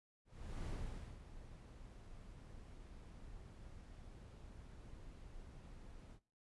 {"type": "noise with ADSR envelope", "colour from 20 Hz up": "brown", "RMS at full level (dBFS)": -43, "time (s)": [0.25, 6.2], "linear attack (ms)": 410, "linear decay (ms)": 520, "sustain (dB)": -12, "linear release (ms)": 67, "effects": ["noise-tail reverb RT60 0.4 s tail -21 dB re dry", "resampled to 24000 Hz"]}